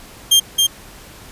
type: tone with echo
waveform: sawtooth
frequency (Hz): 3191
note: G7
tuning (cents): +30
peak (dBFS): -5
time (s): 0.31-0.4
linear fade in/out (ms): 10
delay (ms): 270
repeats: 1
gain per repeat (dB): -3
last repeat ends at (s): 0.67
effects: pink hiss -40 dBFS RMS until 1.31 s + resampled to 32000 Hz